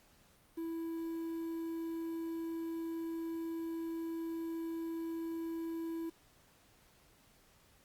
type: tone with quantisation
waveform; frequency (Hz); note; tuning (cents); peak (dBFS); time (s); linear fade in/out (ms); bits
triangle; 329.6; E4; 0; -35; 0.57-6.1; 10; 10
effects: pink hiss -66 dBFS RMS until 7.84 s + Opus 48 kbps